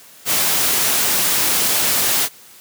white noise, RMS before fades -17 dBFS, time 0.25-2.29 s, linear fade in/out 50 ms, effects white hiss -44 dBFS RMS until 2.6 s + high-pass 100 Hz 12 dB/octave

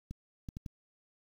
clicks, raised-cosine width 5 ms, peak -28 dBFS, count 4, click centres 0.11 / 0.488 / 0.569 / 0.662 s, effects 9-bit

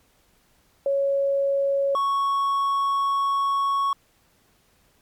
sine / triangle tone pair in turn, 554.4 / 1108.8 Hz, C#5 / C#6, 0 / 0 cents, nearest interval octave, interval 1200 cents, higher second, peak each -19 / -18 dBFS, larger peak second, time 0.86-1.95 / 1.95-3.93 s, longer second, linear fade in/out 2 ms, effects pink hiss -62 dBFS RMS until 5.01 s + MP3 96 kbps

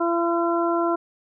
harmonic tone, 339.5 Hz, F4, 49 cents flat, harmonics 1 / 2 / 3 / 4, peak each -22 / -25 / -27 / -28 dBFS, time 0-0.96 s, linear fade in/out 10 ms, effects none

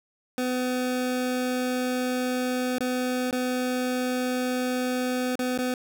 25% pulse tone with dropouts, 252 Hz, B3, 35 cents sharp, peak -21 dBFS, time 0.38-5.74 s, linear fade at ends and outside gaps 1 ms, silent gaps 2.784-2.806 / 3.31-3.327 / 5.355-5.392 / 5.577-5.587 s, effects none

